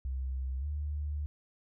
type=tone with pitch glide; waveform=sine; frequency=65.4 to 73.83 Hz; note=C2 to D2; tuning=0 to +10 cents; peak=-32 dBFS; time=0.05-1.26 s; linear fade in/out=0 ms; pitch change=+210 cents; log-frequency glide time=0.6-0.65 s; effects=none